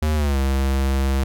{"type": "tone with pitch glide", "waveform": "square", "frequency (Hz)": [76.9, 67.33], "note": ["D#2", "C#2"], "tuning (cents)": [-20, -50], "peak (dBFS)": -18, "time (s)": [0.02, 1.24], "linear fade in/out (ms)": 5, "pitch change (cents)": -230, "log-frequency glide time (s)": [0.15, 0.38], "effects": []}